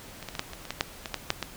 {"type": "clicks", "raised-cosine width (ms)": 0.2, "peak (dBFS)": [-22, -18, -18, -10, -21, -22, -13, -6, -16, -11, -6, -12], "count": 12, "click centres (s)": [0.227, 0.287, 0.352, 0.394, 0.534, 0.653, 0.706, 0.809, 1.058, 1.143, 1.304, 1.427], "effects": ["pink hiss -46 dBFS RMS until 1.56 s"]}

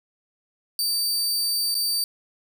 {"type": "tone with dropouts", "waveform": "sawtooth", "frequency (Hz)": 4628, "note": "D8", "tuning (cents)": -26, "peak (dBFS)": -19, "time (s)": [0.79, 2.04], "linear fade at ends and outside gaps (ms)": 1, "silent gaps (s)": [1.744, 1.751], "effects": []}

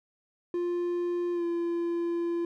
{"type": "tone with pitch glide", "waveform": "triangle", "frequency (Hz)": [350, 341.6], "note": ["F4", "F4"], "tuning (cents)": [4, -38], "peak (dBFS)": -25, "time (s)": [0.54, 2.45], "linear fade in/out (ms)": 2, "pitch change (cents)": -42, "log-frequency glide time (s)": [1.33, 1.44], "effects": []}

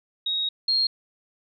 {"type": "tone pair in turn", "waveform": "sine", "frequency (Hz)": [3777, 4240], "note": ["A#7", "C8"], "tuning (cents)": [22, 22], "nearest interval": "major second", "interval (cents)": 200, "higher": "second", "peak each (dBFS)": [-23, -19], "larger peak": "second", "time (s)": [[0.26, 0.49], [0.68, 0.87]], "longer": "first", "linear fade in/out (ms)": 5, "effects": []}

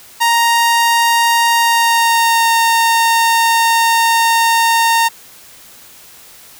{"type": "tone with pitch glide", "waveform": "sawtooth", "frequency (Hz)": [932.3, 918.4], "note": ["A#5", "A#5"], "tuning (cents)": [0, -26], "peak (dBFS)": -6, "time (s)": [0.2, 5.09], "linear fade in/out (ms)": 20, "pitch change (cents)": -26, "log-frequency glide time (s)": [1.58, 2.53], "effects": ["white hiss -40 dBFS RMS until 6.59 s"]}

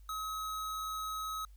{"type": "tone", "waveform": "square", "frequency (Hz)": 1277, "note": "D#6", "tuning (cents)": 45, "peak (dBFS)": -37, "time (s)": [0.09, 1.45], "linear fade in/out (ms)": 2, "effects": ["added 50 Hz sine -52 dBFS peak until 1.56 s", "white hiss -73 dBFS RMS until 1.56 s"]}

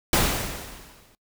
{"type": "noise with exponential decay", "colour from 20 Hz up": "pink", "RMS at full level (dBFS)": -18, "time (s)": [0.13, 1.15], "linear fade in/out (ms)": 1, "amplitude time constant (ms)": 220, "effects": ["noise-tail reverb RT60 0.1 s tail -22 dB re dry"]}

